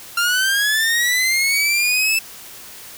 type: linear sweep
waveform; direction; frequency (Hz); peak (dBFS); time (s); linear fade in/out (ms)
sawtooth; up; 1377 to 2641; -12; 0.17-2.19; 5
effects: white hiss -38 dBFS RMS until 2.97 s